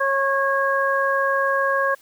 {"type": "harmonic tone", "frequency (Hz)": 547, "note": "C#5", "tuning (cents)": -23, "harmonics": [1, 2, 3], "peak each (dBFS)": [-22, -22, -22], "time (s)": [0, 1.95], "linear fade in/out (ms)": 10, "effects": ["white hiss -54 dBFS RMS until 2.01 s"]}